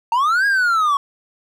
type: linear two-way sweep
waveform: triangle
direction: up then down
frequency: 890 to 1654 to 1099 Hz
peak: -12 dBFS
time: 0.12-0.97 s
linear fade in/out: 2 ms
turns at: 0.46 s
effects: none